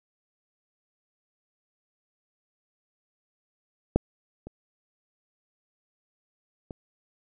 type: clicks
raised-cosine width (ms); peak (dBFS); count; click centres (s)
2; -6 / -26 / -24; 3; 3.96 / 4.47 / 6.708
effects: none